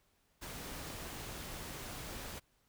pink noise, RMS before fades -45 dBFS, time 0.41-2.4 s, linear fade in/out 20 ms, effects pink hiss -74 dBFS RMS until 2.68 s

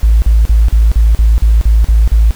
sine tone bursts, 55 Hz, A1, in tune, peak -3 dBFS, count 10, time 0.03-2.308 s, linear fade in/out 0 ms, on 190 ms, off 42 ms, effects tanh soft clip ceiling 0 dBFS + pink hiss -35 dBFS RMS until 2.35 s

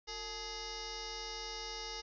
sine tone with frequency modulation, 2888 Hz, F#7, 43 cents flat, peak -40 dBFS, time 0.07-2.02 s, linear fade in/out 20 ms, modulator 406 Hz, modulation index 6.9, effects none

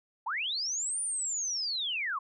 sine linear two-way sweep, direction up then down, 780 to 9397 to 1015 Hz, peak -30 dBFS, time 0.26-2.19 s, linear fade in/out 10 ms, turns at 1.01 s, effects none

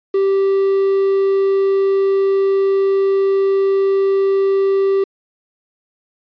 triangle tone with quantisation, 390.5 Hz, G4, 7 cents flat, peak -10 dBFS, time 0.14-5.04 s, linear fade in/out 5 ms, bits 6, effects resampled to 11025 Hz

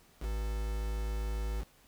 triangle tone with quantisation, 53.6 Hz, A1, 45 cents flat, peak -30 dBFS, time 0.2-1.65 s, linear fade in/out 50 ms, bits 7, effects pink hiss -63 dBFS RMS until 1.87 s

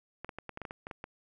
clicks, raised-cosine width 0.5 ms, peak -25 dBFS, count 11, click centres 0.246 / 0.292 / 0.386 / 0.493 / 0.574 / 0.617 / 0.652 / 0.709 / 0.869 / 0.912 / 1.041 s, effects none

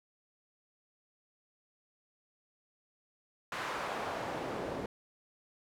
pink noise with band-pass filter sweep, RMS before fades -38 dBFS, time 3.52-4.86 s, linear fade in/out 2 ms, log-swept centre 1300 to 400 Hz, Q 0.99, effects none

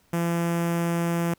sawtooth tone with notch filter, 169.8 Hz, F3, 48 cents flat, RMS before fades -25 dBFS, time 0.13-1.34 s, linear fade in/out 5 ms, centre 4100 Hz, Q 1.1, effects pink hiss -63 dBFS RMS until 1.38 s

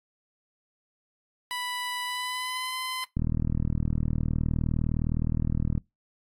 15% pulse tone with pitch glide, 987.8 to 1024.4 Hz, B5 to C6, 0 to -37 cents, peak -24 dBFS, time 1.51-3.04 s, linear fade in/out 0 ms, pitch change +63 cents, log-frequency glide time 2.04-2.76 s
click train, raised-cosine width 5 ms, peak -15 dBFS, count 104, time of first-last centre 3.17-5.778 s, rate 39.5 Hz
effects noise-tail reverb RT60 0.2 s tail -23 dB re dry + AAC 48 kbps

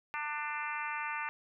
harmonic tone with a mistuned harmonic, 297.3 Hz, D4, 21 cents sharp, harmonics 3 / 4 / 5 / 6 / 7 / 8 / 9, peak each -40 / -41 / -42 / -43 / -43 / -44 / -45 dBFS, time 0.14-1.29 s, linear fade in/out 0 ms, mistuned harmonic 3, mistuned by +15 cents, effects none

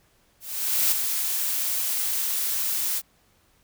blue noise with ADSR envelope, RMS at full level -20 dBFS, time 0.4-3.02 s, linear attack 520 ms, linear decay 4 ms, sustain -6 dB, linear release 47 ms, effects pink hiss -63 dBFS RMS until 3.63 s

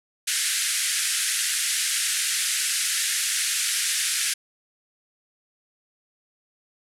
white band-pass noise, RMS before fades -25 dBFS, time 0.27-4.34 s, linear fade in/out 10 ms, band 1500 to 11000 Hz, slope 48 dB/octave, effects none

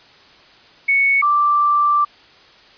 sine tone pair in turn, 2217 / 1174.4 Hz, C#7 / D6, 0 / 0 cents, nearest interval major seventh, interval 1100 cents, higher first, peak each -12 dBFS, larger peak neither, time 0.88-1.22 / 1.22-2.05 s, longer second, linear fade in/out 10 ms, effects white hiss -47 dBFS RMS until 2.77 s + resampled to 11025 Hz

